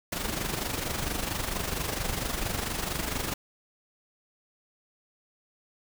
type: noise with amplitude modulation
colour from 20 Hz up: pink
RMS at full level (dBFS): -29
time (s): 0.12-3.34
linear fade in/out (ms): 5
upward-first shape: sine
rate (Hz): 24.4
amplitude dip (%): 60
effects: none